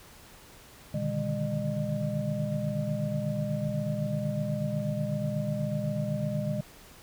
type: tone cluster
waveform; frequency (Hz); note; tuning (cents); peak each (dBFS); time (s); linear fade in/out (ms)
sine; 121 / 146.3 / 154.4 / 203 / 606; B2 / D3 / D#3 / G#3 / D#5; -35 / -6 / -13 / -39 / -46; -35 / -34 / -34 / -33 / -35; 0.94-6.61; 5
effects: pink hiss -52 dBFS RMS until 7.02 s